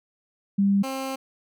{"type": "tone pair in turn", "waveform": ["sine", "15% pulse"], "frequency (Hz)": [198.6, 266.4], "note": ["G3", "C4"], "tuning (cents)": [23, 31], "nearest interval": "perfect fourth", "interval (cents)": 508, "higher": "second", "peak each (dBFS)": [-17, -22], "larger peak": "first", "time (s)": [[0.58, 0.83], [0.83, 1.16]], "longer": "second", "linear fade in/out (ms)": 10, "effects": []}